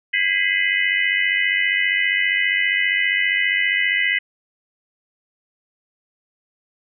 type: tone cluster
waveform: sine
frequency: 1633 / 1983 / 2078 / 2520 / 2975 Hz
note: G#6 / B6 / C7 / D#7 / F#7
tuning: -30 / +7 / -12 / +21 / +9 cents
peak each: -28 / -20 / -21 / -27 / -26 dBFS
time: 0.13-4.19 s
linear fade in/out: 10 ms
effects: none